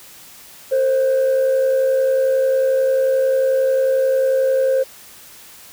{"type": "tone pair together", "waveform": "sine", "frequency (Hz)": [457.8, 529], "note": ["A#4", "C5"], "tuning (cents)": [-31, 19], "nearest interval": "minor third", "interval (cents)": 250, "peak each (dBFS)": [-22, -12], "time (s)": [0.71, 4.84], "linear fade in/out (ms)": 20, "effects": ["tanh soft clip ceiling -11 dBFS", "white hiss -42 dBFS RMS until 5.72 s"]}